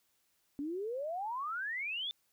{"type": "exponential sweep", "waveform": "sine", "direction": "up", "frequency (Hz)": [275.3, 3586], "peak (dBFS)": -35, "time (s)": [0.59, 2.11], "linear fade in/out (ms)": 0, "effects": ["white hiss -75 dBFS RMS until 2.32 s"]}